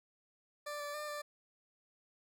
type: tone with pitch steps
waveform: 20% pulse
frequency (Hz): 589 / 582 / 599 / 590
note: D5 / D5 / D5 / D5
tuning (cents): +5 / -16 / +34 / +8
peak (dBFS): -35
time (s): 0.66-1.22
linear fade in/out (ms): 10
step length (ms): 140
effects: none